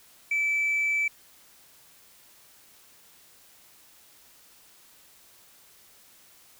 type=tone; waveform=sine; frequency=2314 Hz; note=D7; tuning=26 cents flat; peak=-21 dBFS; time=0.31-1.08 s; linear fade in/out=5 ms; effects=tanh soft clip ceiling -21 dBFS + white hiss -56 dBFS RMS until 6.59 s